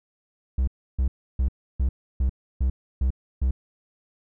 triangle tone bursts, 64.4 Hz, C2, 27 cents flat, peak -17 dBFS, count 8, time 0.58-3.51 s, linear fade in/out 5 ms, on 95 ms, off 310 ms, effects none

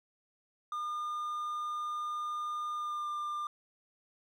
triangle tone with pitch glide, 1211 to 1196.4 Hz, D#6 to D6, -47 to +32 cents, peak -32 dBFS, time 0.72-3.47 s, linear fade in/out 2 ms, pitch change -21 cents, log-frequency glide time 2.75-3.08 s, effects none

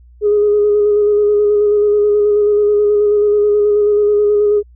sine tone with vibrato, 415.3 Hz, G#4, in tune, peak -8 dBFS, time 0.21-4.63 s, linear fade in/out 50 ms, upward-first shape square, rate 9.3 Hz, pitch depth 16 cents each way, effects tanh soft clip ceiling -4 dBFS + added 60 Hz sine -40 dBFS peak until 4.75 s

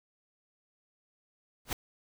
pink noise with exponential growth, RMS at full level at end -26 dBFS, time 1.65-1.73 s, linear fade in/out 2 ms, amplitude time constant 16 ms, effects none

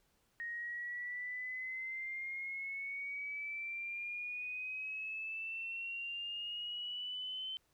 sine exponential sweep, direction up, 1864.7 to 3083 Hz, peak -39 dBFS, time 0.4-7.57 s, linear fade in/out 0 ms, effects pink hiss -75 dBFS RMS until 7.73 s

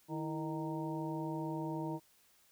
harmonic tone with a mistuned harmonic, 154.5 Hz, D#3, 12 cents flat, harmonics 1 / 2 / 3 / 4 / 5 / 6, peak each -41 / -39 / -48 / -47 / -52 / -44 dBFS, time 0.08-2 s, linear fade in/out 50 ms, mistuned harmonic 2, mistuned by +88 cents, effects white hiss -68 dBFS RMS until 2.51 s

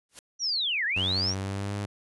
white noise with exponential growth, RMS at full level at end -39 dBFS, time 0.09-0.19 s, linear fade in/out 1 ms, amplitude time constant 21 ms
sine linear two-way sweep, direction down then up, 5920 to 1631 to 5920 Hz, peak -25 dBFS, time 0.39-1.35 s, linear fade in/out 50 ms, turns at 0.85 s
sawtooth tone with pitch glide, 94.2 to 101.55 Hz, F#2 to G#2, +32 to -38 cents, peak -26 dBFS, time 0.96-1.86 s, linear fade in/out 10 ms, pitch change +130 cents, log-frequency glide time 1.24-1.74 s
effects resampled to 24000 Hz

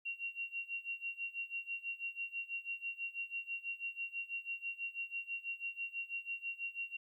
sine tone with tremolo, 2751 Hz, F7, 27 cents flat, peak -36 dBFS, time 0.05-6.97 s, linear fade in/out 10 ms, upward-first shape sine, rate 6.1 Hz, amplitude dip 90%, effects 13-bit

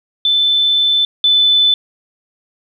sine tone pair in turn, 3523 / 3508 Hz, A7 / A7, +1 / -6 cents, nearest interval unison, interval 7 cents, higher first, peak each -10 / -8 dBFS, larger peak second, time 0.25-1.05 / 1.24-1.74 s, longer first, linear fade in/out 2 ms, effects 8-bit

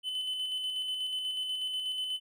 triangle tone with tremolo, 3027 Hz, F#7, 39 cents sharp, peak -29 dBFS, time 0.03-2.2 s, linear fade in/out 50 ms, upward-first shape square, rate 8.2 Hz, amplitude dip 30%, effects none

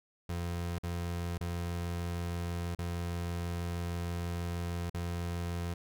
30% pulse tone with dropouts, 86.3 Hz, F2, 20 cents flat, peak -31 dBFS, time 0.29-5.74 s, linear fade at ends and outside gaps 5 ms, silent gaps 0.785-0.834 / 1.38-1.408 / 2.75-2.787 / 4.898-4.943 s, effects none

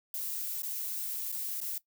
violet noise with dropouts, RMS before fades -36 dBFS, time 0.14-1.78 s, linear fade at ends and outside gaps 2 ms, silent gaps 0.621-0.631 / 1.318-1.324 / 1.604-1.614 s, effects noise-tail reverb RT60 0.1 s tail -18 dB re dry

